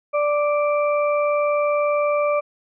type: harmonic tone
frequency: 587.3 Hz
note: D5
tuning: in tune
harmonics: 1 / 2 / 4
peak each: -18 / -24 / -30 dBFS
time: 0.13-2.41 s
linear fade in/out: 20 ms
effects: none

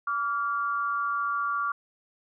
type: tone pair together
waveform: sine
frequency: 1151.4 / 1396.9 Hz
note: D6 / F6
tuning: -35 / 0 cents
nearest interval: minor third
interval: 335 cents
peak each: -27 / -30 dBFS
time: 0.07-1.72 s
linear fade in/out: 5 ms
effects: none

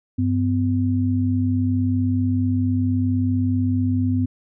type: tone pair together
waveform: sine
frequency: 98.15 / 253.7 Hz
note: G2 / B3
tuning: +3 / +47 cents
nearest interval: octave + major third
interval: 1644 cents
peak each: -20 dBFS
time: 0.18-4.26 s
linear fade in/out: 10 ms
effects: none

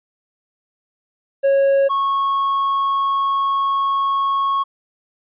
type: tone pair in turn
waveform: triangle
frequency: 550 / 1100 Hz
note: C#5 / C#6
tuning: -14 / -14 cents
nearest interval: octave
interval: 1200 cents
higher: second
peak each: -10 / -14 dBFS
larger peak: first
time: 1.43-1.89 / 1.89-4.64 s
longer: second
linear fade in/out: 20 ms
effects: resampled to 8000 Hz

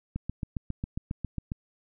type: click train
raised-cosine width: 5 ms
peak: -19 dBFS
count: 11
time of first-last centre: 0.16-1.519 s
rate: 7.36 Hz
effects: none

